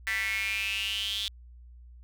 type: tone with high-pass filter sweep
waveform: square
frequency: 103.83 Hz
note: G#2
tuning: in tune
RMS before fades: -31 dBFS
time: 0.07-1.28 s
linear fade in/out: 0 ms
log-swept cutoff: 1900 to 3500 Hz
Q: 8.8
effects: added 60 Hz sine -47 dBFS peak until 2.03 s